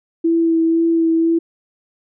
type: tone with vibrato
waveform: sine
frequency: 329.6 Hz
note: E4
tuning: in tune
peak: -12 dBFS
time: 0.24-1.39 s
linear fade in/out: 10 ms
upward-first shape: sine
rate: 2 Hz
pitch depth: 16 cents each way
effects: none

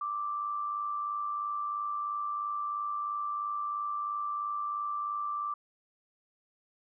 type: tone with amplitude modulation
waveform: sine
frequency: 1174.7 Hz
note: D6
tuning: in tune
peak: -29 dBFS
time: 0.01-5.54 s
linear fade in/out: 5 ms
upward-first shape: sine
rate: 103 Hz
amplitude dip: 45%
effects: none

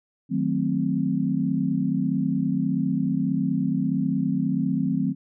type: chord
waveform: sine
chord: D# diminished seventh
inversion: none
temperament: equal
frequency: 155.56 / 185 / 220 / 261.6 Hz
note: D#3 / F#3 / A3 / C4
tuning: 0 / 0 / 0 / 0 cents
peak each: -28 / -26 / -28 / -25 dBFS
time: 0.29-5.15 s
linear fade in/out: 50 ms
effects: none

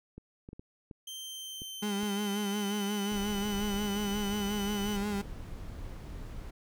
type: clicks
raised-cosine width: 3 ms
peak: -32 dBFS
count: 7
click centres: 0.18 / 0.489 / 0.531 / 0.595 / 0.912 / 1.619 / 2.032 s
type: tone with pitch glide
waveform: sawtooth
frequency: 3136 to 3000 Hz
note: G7 to F#7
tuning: 0 to +23 cents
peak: -37 dBFS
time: 1.07-4.97 s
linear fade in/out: 5 ms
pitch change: -77 cents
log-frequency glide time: 1.19-3.37 s
type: tone with vibrato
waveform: 35% pulse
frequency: 204 Hz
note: G#3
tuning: 31 cents flat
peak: -29 dBFS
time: 1.82-5.22 s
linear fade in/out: 10 ms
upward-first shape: sine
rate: 5.6 Hz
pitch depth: 49 cents each way
type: noise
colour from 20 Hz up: brown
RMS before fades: -42 dBFS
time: 3.11-6.51 s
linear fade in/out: 10 ms
effects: none

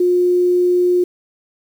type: tone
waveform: sine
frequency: 357.4 Hz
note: F4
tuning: 40 cents sharp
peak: -11 dBFS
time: 0-1.04 s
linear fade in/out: 5 ms
effects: 7-bit

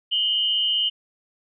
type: tone pair together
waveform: sine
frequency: 2884 / 3099 Hz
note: F#7 / G7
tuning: -45 / -21 cents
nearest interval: minor second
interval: 124 cents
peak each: -22 / -22 dBFS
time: 0.11-0.9 s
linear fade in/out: 20 ms
effects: none

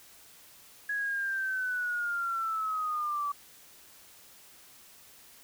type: linear sweep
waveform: sine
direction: down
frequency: 1674 to 1146 Hz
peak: -29 dBFS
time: 0.89-3.32 s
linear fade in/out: 5 ms
effects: white hiss -55 dBFS RMS until 5.43 s

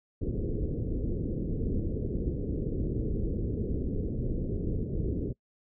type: low-pass noise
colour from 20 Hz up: pink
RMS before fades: -31 dBFS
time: 0.21-5.33 s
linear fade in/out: 10 ms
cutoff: 470 Hz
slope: 48 dB/octave
effects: noise-tail reverb RT60 0.1 s tail -23 dB re dry

